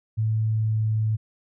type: tone with pitch glide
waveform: sine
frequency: 109.9 to 109.2 Hz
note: A2 to A2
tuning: -2 to -13 cents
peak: -20 dBFS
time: 0.17-1.17 s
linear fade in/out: 20 ms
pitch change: -11 cents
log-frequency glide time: 0.45-0.82 s
effects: none